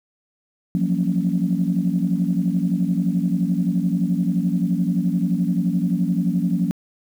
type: chord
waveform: sine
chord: Gb major seventh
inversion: third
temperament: just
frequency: 173.43 / 185 / 231.2 / 277.5 Hz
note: F3 / Gb3 / Bb3 / Db4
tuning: -12 / 0 / -14 / +2 cents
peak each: -21 / -21 / -26 / -26 dBFS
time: 0.75-6.71 s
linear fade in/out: 0 ms
effects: tanh soft clip ceiling -8 dBFS + 8-bit